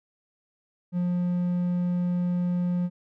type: tone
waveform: triangle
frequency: 177.3 Hz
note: F3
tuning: 26 cents sharp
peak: -21 dBFS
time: 0.92-2.9 s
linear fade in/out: 50 ms
effects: none